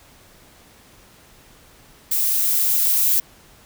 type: noise with level ramp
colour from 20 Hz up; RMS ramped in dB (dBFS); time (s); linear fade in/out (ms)
violet; -20 to -17; 2.11-3.2; 5
effects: pink hiss -50 dBFS RMS until 3.65 s